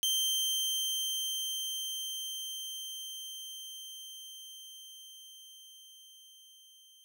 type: tone with level ramp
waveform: sawtooth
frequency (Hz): 3136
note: G7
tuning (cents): 0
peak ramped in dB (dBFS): -24 to -54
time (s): 0.03-7.04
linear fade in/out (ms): 0
effects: none